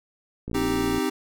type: click train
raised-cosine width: 3 ms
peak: -20 dBFS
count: 30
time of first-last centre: 0.48-0.981 s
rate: 57.9 Hz
type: chord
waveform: square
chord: C minor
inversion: none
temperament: equal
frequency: 261.6 / 311.1 / 392 Hz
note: C4 / Eb4 / G4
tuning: 0 / 0 / 0 cents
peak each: -28 dBFS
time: 0.54-1.1 s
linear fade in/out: 10 ms
effects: none